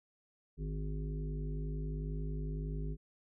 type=harmonic tone with a mistuned harmonic; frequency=51 Hz; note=G#1; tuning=31 cents flat; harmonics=1 / 3 / 5 / 7 / 8; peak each=-37 / -40 / -48 / -53 / -50 dBFS; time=0.57-2.97 s; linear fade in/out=50 ms; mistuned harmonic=1; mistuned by=+18 cents; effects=none